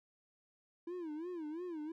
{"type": "tone with vibrato", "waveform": "triangle", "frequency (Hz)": 329.6, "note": "E4", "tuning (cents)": 0, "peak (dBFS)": -38, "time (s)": [0.87, 1.92], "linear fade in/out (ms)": 5, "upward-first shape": "sine", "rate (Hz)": 2.9, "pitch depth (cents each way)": 170, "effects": []}